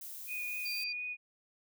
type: noise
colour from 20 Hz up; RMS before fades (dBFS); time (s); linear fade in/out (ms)
violet; -45; 0.01-0.84; 5
type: tone with vibrato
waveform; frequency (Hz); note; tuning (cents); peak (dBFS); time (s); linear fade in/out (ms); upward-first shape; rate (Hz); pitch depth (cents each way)
sine; 2469; D#7; -14; -36; 0.27-1.17; 50; triangle; 4.1; 12
type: tone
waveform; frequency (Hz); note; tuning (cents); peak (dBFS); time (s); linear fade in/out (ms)
sine; 4699; D8; 0; -38; 0.65-0.93; 10
effects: none